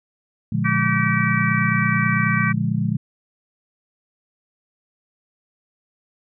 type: chord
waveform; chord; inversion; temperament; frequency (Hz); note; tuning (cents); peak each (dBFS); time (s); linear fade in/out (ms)
sine; Bb dominant seventh; none; just; 116.54 / 145.68 / 174.81 / 209.8; Bb2 / D3 / F3 / Ab3; 0 / -14 / +2 / +18; -24; 0.52-2.97; 5
type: harmonic tone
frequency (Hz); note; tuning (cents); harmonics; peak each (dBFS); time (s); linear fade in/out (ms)
384.4; G4; -34; 3 / 4 / 5 / 6; -25 / -25 / -25 / -25; 0.64-2.53; 20
effects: none